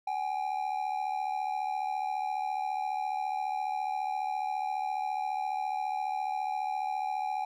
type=ring-modulated tone; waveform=triangle; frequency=797 Hz; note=G5; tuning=28 cents sharp; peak=-25 dBFS; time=0.07-7.45 s; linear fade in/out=5 ms; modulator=37.3 Hz; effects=none